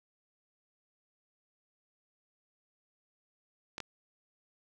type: clicks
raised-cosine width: 0.2 ms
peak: -21 dBFS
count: 2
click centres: 3.781 / 3.803 s
effects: none